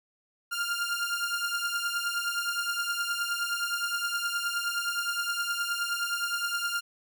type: beating tone pair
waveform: sawtooth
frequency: 1396.9 / 1406.5 Hz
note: F6 / F6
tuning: 0 / +12 cents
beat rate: 9.6 Hz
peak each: -27 / -29 dBFS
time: 0.51-6.81 s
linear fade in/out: 20 ms
effects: none